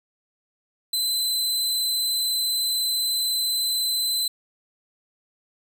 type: tone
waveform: sawtooth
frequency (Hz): 4041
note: B7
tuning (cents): +39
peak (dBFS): -19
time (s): 0.93-4.28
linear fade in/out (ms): 5
effects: none